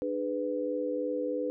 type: chord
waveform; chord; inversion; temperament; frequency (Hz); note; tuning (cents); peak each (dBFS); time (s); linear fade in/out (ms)
sine; G# diminished; second; just; 299 / 415.3 / 498.4; D4 / G#4 / B4; +31 / 0 / +16; -34 / -37 / -31; 0.02-1.5; 0
effects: none